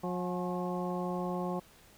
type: harmonic tone with a mistuned harmonic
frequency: 180 Hz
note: F#3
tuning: 47 cents flat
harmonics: 1 / 2 / 3 / 4 / 5 / 6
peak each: -35 / -38 / -40 / -41 / -42 / -43 dBFS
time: 0.03-1.6 s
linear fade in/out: 10 ms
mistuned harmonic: 5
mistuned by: -82 cents
effects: pink hiss -59 dBFS RMS until 1.97 s